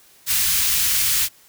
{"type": "band-stop noise", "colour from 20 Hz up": "white", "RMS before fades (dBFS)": -19, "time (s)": [0.26, 1.29], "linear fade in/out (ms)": 50, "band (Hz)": [110, 1900], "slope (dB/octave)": 12, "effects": ["white hiss -52 dBFS RMS until 1.48 s"]}